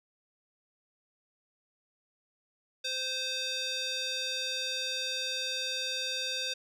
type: tone with band-pass filter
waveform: square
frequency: 520 Hz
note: C5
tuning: 11 cents flat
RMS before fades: -34 dBFS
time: 2.84-6.54 s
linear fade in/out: 10 ms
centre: 4100 Hz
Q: 3
effects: none